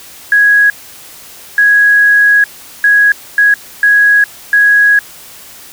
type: tone bursts at uneven times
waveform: sine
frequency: 1661.2 Hz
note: G#6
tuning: in tune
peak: -4 dBFS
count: 6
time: 0.32-0.7 / 1.58-2.44 / 2.84-3.12 / 3.38-3.54 / 3.83-4.24 / 4.53-4.99 s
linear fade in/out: 2 ms
effects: white hiss -34 dBFS RMS until 5.72 s